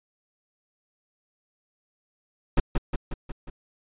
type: noise with echo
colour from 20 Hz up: brown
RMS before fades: -17 dBFS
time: 2.57-2.6 s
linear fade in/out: 5 ms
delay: 180 ms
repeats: 5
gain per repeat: -4 dB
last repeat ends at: 3.5 s
effects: resampled to 8000 Hz